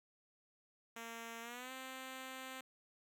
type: tone with pitch glide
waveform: 5% pulse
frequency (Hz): 230 to 261.2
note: A#3 to C4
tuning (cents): -23 to -3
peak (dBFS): -35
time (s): 0.96-2.61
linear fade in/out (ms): 5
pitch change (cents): +220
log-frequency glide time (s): 1.41-1.72
effects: none

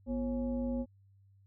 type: tone with frequency modulation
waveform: sine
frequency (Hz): 243.9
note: B3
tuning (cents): -21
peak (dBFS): -31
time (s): 0.06-0.86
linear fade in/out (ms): 50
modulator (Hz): 297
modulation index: 0.82
effects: added 98 Hz sine -60 dBFS peak until 1.46 s

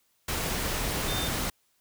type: tone in noise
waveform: sine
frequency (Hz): 3600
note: A7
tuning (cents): +39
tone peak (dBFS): -34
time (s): 1.08-1.28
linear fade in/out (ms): 5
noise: pink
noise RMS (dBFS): -30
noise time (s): 0.28-1.5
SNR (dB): -7
effects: white hiss -70 dBFS RMS until 1.8 s

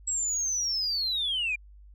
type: linear sweep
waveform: sine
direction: down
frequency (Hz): 7750 to 2349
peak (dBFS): -25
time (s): 0.07-1.56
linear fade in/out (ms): 10
effects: tanh soft clip ceiling -22 dBFS + added 50 Hz sine -48 dBFS peak until 1.94 s

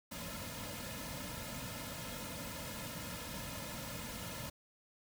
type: noise with comb filter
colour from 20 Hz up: pink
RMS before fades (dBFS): -44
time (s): 0.11-4.5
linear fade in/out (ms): 10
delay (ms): 2.6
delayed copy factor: -0.95
effects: none

